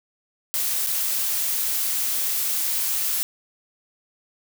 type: noise with dropouts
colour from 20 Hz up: blue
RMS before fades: -24 dBFS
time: 0.54-3.23 s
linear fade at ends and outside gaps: 0 ms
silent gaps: 0.864-0.87 s
effects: none